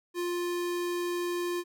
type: tone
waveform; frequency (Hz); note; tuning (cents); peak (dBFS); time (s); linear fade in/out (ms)
square; 350.7; F4; +7; -30; 0.14-1.64; 50
effects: none